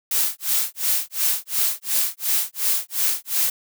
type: noise with tremolo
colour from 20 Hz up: blue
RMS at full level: -19 dBFS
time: 0.11-3.5 s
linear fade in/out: 2 ms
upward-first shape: sine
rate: 2.8 Hz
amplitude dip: 100%
effects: none